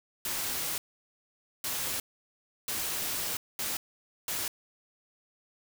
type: noise bursts at uneven times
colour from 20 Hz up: white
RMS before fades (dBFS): -33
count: 5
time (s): 0.25-0.78 / 1.64-2 / 2.68-3.37 / 3.59-3.77 / 4.28-4.48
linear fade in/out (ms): 2
effects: none